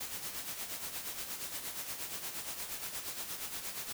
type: noise with tremolo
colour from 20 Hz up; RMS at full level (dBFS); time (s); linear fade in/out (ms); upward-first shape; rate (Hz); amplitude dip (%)
white; -39; 0-3.93; 10; sine; 8.5; 55
effects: none